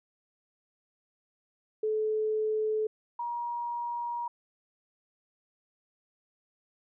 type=tone pair in turn; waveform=sine; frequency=432.4 / 951.3 Hz; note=A4 / A#5; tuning=-30 / +35 cents; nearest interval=octave + major second; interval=1365 cents; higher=second; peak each=-26 / -31 dBFS; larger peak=first; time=1.83-2.87 / 3.19-4.28 s; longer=second; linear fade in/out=5 ms; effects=none